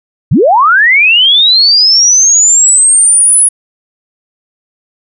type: linear sweep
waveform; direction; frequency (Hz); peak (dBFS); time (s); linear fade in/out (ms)
sine; up; 88 to 10390; -3; 0.31-3.49; 10
effects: none